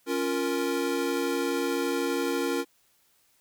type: chord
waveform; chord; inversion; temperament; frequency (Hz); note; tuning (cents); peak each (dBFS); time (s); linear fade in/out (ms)
square; Bb minor; first; equal; 277.2 / 349.2 / 466.2; Db4 / F4 / Bb4; 0 / 0 / 0; -31; 0.06-2.65; 50
effects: white hiss -66 dBFS RMS until 3.4 s